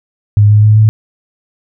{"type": "tone with pitch steps", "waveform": "sine", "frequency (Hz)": [103.83, 105.4, 107, 108.61], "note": ["G#2", "G#2", "A2", "A2"], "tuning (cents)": [0, 26, -48, -22], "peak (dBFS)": -3, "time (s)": [0.37, 0.89], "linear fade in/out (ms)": 0, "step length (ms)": 130, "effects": []}